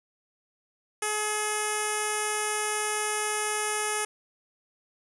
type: tone with low-pass filter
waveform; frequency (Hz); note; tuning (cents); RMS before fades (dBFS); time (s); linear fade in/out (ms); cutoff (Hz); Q
10% pulse; 424.1; G#4; +36; -29; 1.02-4.05; 5; 9300; 8.5
effects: none